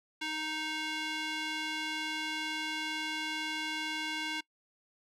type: tone with band-pass filter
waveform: square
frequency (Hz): 311.1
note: D#4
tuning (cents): 0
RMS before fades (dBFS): -36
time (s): 0.21-4.41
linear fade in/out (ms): 10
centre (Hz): 2700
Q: 1.3
effects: noise-tail reverb RT60 0.1 s tail -23 dB re dry